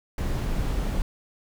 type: noise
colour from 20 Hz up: brown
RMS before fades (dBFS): -26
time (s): 0.18-1.02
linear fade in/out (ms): 2
effects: none